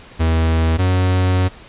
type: tone pair in turn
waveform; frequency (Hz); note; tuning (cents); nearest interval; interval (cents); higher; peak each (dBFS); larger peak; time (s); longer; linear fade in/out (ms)
45% pulse; 80.9 / 92.22; E2 / F#2; -32 / -5; major second; 227; second; -13; neither; 0.19-0.78 / 0.78-1.49; second; 20
effects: pink hiss -41 dBFS RMS until 1.68 s + resampled to 8000 Hz